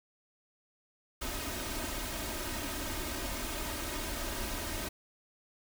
pink noise with comb filter, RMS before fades -37 dBFS, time 1.21-4.89 s, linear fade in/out 10 ms, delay 3.2 ms, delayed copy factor +0.7, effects none

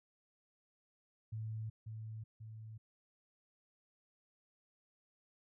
sine tone with echo, 110 Hz, A2, in tune, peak -39 dBFS, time 1.32-1.7 s, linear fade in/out 10 ms, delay 540 ms, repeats 2, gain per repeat -4 dB, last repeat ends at 2.78 s, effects none

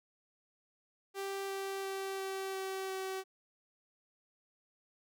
sawtooth tone with pitch steps, 392 / 389.7 / 387.5 / 385.3 / 383 / 380.8 Hz, G4 / G4 / G4 / G4 / G4 / F#4, 0 / -10 / -20 / -30 / -40 / +50 cents, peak -33 dBFS, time 1.14-3.24 s, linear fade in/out 50 ms, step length 350 ms, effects none

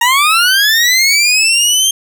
20% pulse linear sweep, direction up, 924 to 3183 Hz, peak -3 dBFS, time 0.01-1.91 s, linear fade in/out 5 ms, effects none

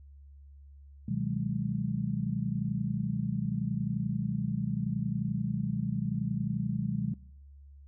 sine chord, G# minor seventh, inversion first, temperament just, 124.59 / 155.74 / 186.89 / 207.7 Hz, B2 / D#3 / F#3 / G#3, +16 / +2 / +18 / 0 cents, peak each -34 dBFS, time 1.08-7.14 s, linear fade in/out 5 ms, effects noise-tail reverb RT60 0.7 s tail -23 dB re dry + added 70 Hz sine -49 dBFS peak until 7.87 s

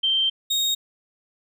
sine / 35% pulse tone pair in turn, 3136 / 3729 Hz, G7 / A#7, 0 / 0 cents, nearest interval minor third, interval 300 cents, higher second, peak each -18 dBFS, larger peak neither, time 0.03-0.3 / 0.5-0.75 s, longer first, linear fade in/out 10 ms, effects none

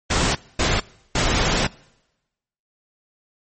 pink noise bursts at uneven times, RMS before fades -19 dBFS, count 3, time 0.1-0.35 / 0.59-0.8 / 1.15-1.67 s, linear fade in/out 5 ms, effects noise-tail reverb RT60 1.0 s tail -24 dB re dry + MP3 32 kbps

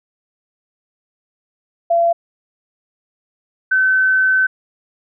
sine tone pair in turn, 680 / 1526.5 Hz, F5 / G6, -46 / -46 cents, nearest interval octave + major second, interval 1400 cents, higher second, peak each -11 dBFS, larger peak neither, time 1.9-2.13 / 3.71-4.47 s, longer second, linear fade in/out 10 ms, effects none

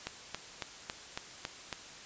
click train, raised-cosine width 0.2 ms, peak -18 dBFS, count 7, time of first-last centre 0.07-1.727 s, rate 3.62 Hz, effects white hiss -49 dBFS RMS until 2.05 s + resampled to 16000 Hz

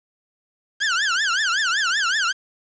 sawtooth tone with vibrato, 1548 Hz, G6, 22 cents flat, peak -15 dBFS, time 0.8-2.33 s, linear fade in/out 20 ms, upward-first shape triangle, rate 5.3 Hz, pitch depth 280 cents each way, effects resampled to 16000 Hz + 7-bit

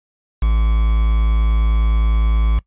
triangle tone with quantisation, 54.8 Hz, A1, 6 cents flat, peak -10 dBFS, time 0.42-2.59 s, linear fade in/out 5 ms, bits 5, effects noise-tail reverb RT60 0.1 s tail -20 dB re dry + resampled to 8000 Hz

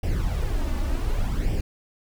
brown noise with flanger, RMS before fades -24 dBFS, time 0.03-1.61 s, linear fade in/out 5 ms, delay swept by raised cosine 0.37 to 3.47 ms, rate 0.67 Hz, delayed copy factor +0.65, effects none

